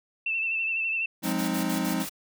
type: tone with vibrato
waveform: sine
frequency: 2665 Hz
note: E7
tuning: 18 cents sharp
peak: -25 dBFS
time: 0.26-1.06 s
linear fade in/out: 5 ms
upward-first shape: sine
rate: 12 Hz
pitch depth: 36 cents each way
type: chord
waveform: square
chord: F minor seventh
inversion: none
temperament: equal with one note detuned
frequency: 178.8 / 207.7 / 261.6 / 311.1 Hz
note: F3 / Ab3 / C4 / Eb4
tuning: +41 / 0 / 0 / 0 cents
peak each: -32 dBFS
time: 1.22-2.06 s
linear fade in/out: 50 ms
type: noise bursts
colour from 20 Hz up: white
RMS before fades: -36 dBFS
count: 6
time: 1.23-2.095 s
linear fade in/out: 10 ms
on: 100 ms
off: 53 ms
effects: none